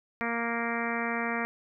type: harmonic tone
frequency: 233.1 Hz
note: A#3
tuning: in tune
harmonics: 1 / 2 / 3 / 4 / 5 / 6 / 7 / 8 / 9 / 10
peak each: -34 / -37 / -37 / -39 / -38 / -38 / -40 / -36 / -39 / -39 dBFS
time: 0.21-1.45 s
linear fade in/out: 0 ms
effects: none